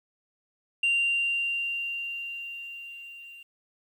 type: tone with level ramp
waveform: sine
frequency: 2775 Hz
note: F7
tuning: 12 cents flat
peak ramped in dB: -19 to -44 dBFS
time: 0.83-3.43 s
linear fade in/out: 5 ms
effects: tanh soft clip ceiling -19 dBFS + 10-bit